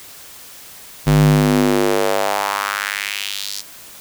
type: tone with high-pass filter sweep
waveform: square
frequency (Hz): 50.3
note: G1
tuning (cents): +45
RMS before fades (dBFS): -17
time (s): 1.06-3.62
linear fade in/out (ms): 20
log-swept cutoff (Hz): 110 to 5100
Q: 2.4
effects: white hiss -39 dBFS RMS until 4 s